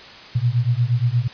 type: beating tone pair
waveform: sine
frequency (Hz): 116.54 / 125.04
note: A#2 / B2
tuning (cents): 0 / +22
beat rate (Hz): 8.5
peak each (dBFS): -19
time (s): 0.35-1.28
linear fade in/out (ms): 10
effects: white hiss -40 dBFS RMS until 1.33 s + resampled to 11025 Hz